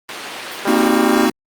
white band-pass noise, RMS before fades -29 dBFS, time 0.09-0.89 s, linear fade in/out 0 ms, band 250 to 3700 Hz, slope 12 dB/octave
blue noise with exponential decay, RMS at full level -34 dBFS, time 0.52-0.78 s, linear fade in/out 1 ms, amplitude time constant 55 ms
harmonic tone, 200 Hz, G3, 35 cents sharp, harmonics 2 / 3 / 4 / 5 / 6 / 7 / 8, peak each -23 / -25 / -26 / -27 / -28 / -28 / -29 dBFS, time 0.65-1.26 s, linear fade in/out 2 ms
square chord, C half-diminished seventh, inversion third, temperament equal with one note detuned, 231.5 / 261.6 / 311.1 / 370 Hz, Bb3 / C4 / Eb4 / Gb4, -12 / 0 / 0 / 0 cents, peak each -19 dBFS, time 0.67-1.3 s, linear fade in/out 5 ms
effects Opus 32 kbps

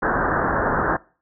white low-pass noise, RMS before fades -21 dBFS, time 0.02-0.97 s, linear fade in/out 10 ms, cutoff 1700 Hz, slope 96 dB/octave, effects noise-tail reverb RT60 0.4 s tail -23 dB re dry

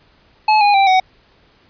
square tone with pitch steps, 859 / 820.7 / 784.1 / 749.1 Hz, A5 / G#5 / G5 / F#5, -42 / -21 / 0 / +21 cents, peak -10 dBFS, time 0.48-1 s, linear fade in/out 5 ms, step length 130 ms, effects pink hiss -53 dBFS RMS until 1.69 s + resampled to 11025 Hz

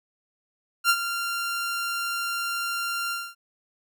sawtooth tone with ADSR envelope, 1386 Hz, F6, 14 cents flat, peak -12 dBFS, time 0.84-3.35 s, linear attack 55 ms, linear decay 59 ms, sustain -11 dB, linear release 240 ms, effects none

